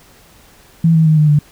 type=tone with pitch steps; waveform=sine; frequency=164.81 / 160.4 / 156.1 / 151.92 / 147.85 Hz; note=E3 / E3 / D#3 / D#3 / D3; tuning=0 / -47 / +6 / -41 / +12 cents; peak=-7 dBFS; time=0.84-1.39 s; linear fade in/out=5 ms; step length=110 ms; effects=pink hiss -46 dBFS RMS until 1.51 s